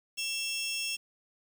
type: tone pair together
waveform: 20% pulse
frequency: 2700 / 3288 Hz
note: E7 / G#7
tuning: +41 / -18 cents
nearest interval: minor third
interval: 341 cents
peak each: -28 / -33 dBFS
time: 0.17-0.97 s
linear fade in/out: 20 ms
effects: 9-bit